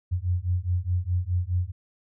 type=beating tone pair; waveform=sine; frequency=87.31 / 92.11 Hz; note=F2 / F#2; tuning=0 / -7 cents; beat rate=4.8 Hz; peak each=-26 dBFS; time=0.11-1.72 s; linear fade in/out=20 ms; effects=none